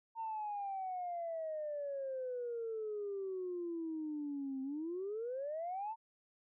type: exponential two-way sweep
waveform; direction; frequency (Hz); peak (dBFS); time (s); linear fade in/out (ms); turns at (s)
sine; down then up; 916 to 262.7 to 916; -37; 0.15-5.96; 50; 4.62
effects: tanh soft clip ceiling -33 dBFS